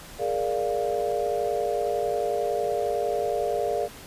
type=chord; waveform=sine; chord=Bb dominant seventh; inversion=third; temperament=equal; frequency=415.3 / 466.2 / 587.3 / 698.5 Hz; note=Ab4 / Bb4 / D5 / F5; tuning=0 / 0 / 0 / 0 cents; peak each=-29 dBFS; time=0.18-3.89 s; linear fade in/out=50 ms; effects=pink hiss -44 dBFS RMS until 4.06 s + resampled to 32000 Hz